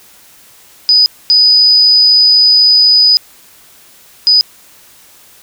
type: tone bursts at uneven times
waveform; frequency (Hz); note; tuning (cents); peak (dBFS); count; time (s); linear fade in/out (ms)
sine; 4978; D#8; 0; -4; 3; 0.89-1.06 / 1.3-3.17 / 4.27-4.41; 0
effects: white hiss -42 dBFS RMS until 5.42 s